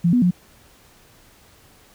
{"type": "tone with pitch steps", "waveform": "sine", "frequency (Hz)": [171.6, 245.7, 178.5], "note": ["F3", "B3", "F3"], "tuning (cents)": [-30, -9, 38], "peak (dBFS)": -13, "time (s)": [0.04, 0.31], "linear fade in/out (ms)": 10, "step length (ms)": 90, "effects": ["pink hiss -52 dBFS RMS until 1.94 s"]}